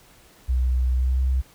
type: tone with pitch glide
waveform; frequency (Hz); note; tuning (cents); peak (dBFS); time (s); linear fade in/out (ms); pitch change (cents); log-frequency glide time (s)
sine; 63 to 64.96; B1 to C2; +35 to -12; -18; 0.48-1.42; 20; +53; 0.93-1.22
effects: pink hiss -53 dBFS RMS until 1.54 s